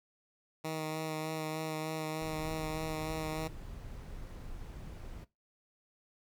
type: tone with vibrato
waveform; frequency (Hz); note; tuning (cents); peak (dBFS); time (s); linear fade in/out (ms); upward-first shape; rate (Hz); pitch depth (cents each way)
10% pulse; 157.2; D#3; +18; -27; 0.64-3.48; 10; sine; 3.3; 16
type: noise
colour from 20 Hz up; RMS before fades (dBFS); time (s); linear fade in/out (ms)
brown; -45; 2.2-5.25; 20
effects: noise-tail reverb RT60 0.2 s tail -18 dB re dry